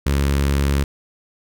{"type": "tone with notch filter", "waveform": "sawtooth", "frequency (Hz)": 70, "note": "C#2", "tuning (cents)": 18, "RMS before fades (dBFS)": -18, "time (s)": [0.06, 0.84], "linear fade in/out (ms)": 5, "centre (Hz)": 730, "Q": 1.6, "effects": []}